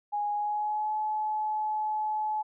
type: tone with pitch glide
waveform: sine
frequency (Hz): 828 to 856.7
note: G#5 to A5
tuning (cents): -5 to -46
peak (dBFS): -27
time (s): 0.12-2.43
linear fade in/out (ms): 20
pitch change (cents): +59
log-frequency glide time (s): 0.33-0.93
effects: none